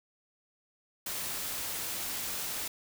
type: noise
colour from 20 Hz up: white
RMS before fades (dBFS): -36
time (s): 1.06-2.68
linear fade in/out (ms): 5
effects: none